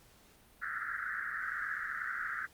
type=band-pass noise; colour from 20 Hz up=pink; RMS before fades=-38 dBFS; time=0.61-2.47 s; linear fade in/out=20 ms; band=1300 to 1900 Hz; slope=96 dB/octave; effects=pink hiss -62 dBFS RMS until 2.53 s + Opus 48 kbps